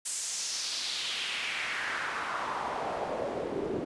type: noise with band-pass filter sweep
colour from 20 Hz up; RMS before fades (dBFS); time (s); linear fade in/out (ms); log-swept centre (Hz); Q
pink; -34; 0.05-3.85; 10; 8400 to 320; 2.3
effects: resampled to 24000 Hz

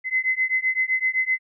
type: beating tone pair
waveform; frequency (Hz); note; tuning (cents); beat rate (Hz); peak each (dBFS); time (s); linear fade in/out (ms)
sine; 2041 / 2048.8; C7 / C7; -44 / -37; 7.8; -23; 0.04-1.39; 50
effects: none

